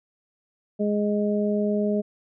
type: harmonic tone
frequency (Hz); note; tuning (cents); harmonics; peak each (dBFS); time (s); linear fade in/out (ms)
207.7; G#3; 0; 1 / 2 / 3; -23 / -26 / -28; 0.79-2.02; 20
effects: none